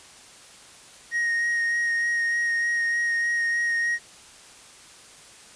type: tone with vibrato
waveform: triangle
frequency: 1872 Hz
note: A#6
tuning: 7 cents sharp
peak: -20 dBFS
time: 1.11-3.99 s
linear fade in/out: 50 ms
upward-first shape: sine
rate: 3.3 Hz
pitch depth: 13 cents each way
effects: white hiss -48 dBFS RMS until 5.55 s + resampled to 22050 Hz